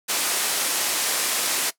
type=low-pass noise; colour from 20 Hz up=white; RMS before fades=-24 dBFS; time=0.08-1.71 s; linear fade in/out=20 ms; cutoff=12000 Hz; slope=24 dB/octave; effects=noise-tail reverb RT60 0.1 s tail -18 dB re dry + high-pass 300 Hz 12 dB/octave